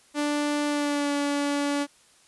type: tone with pitch glide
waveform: sawtooth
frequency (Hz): 293.7 to 286.5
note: D4 to D4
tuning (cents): 0 to -43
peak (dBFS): -20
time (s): 0.14-1.87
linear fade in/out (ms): 50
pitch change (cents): -43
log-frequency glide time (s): 0.67-1.12
effects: white hiss -58 dBFS RMS until 2.27 s + resampled to 24000 Hz